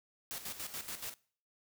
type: noise with tremolo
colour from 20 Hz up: white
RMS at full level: -41 dBFS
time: 0.31-1.14 s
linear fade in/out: 0 ms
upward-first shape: square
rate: 7 Hz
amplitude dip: 65%
effects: noise-tail reverb RT60 0.5 s tail -23 dB re dry